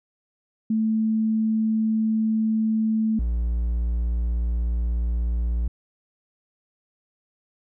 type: tone pair in turn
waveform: sine / triangle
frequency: 220 / 58.27 Hz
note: A3 / A#1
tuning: 0 / 0 cents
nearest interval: octave + major seventh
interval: 2300 cents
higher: first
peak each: -19 dBFS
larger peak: neither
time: 0.7-3.19 / 3.19-5.68 s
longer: neither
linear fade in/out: 5 ms
effects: none